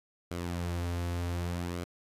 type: tone with flanger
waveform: sawtooth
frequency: 87 Hz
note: F2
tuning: 6 cents flat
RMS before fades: -34 dBFS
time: 0.31-1.84 s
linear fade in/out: 0 ms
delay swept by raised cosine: 1.1 to 6.5 ms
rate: 0.66 Hz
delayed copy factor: -0.5
effects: resampled to 32000 Hz + 11-bit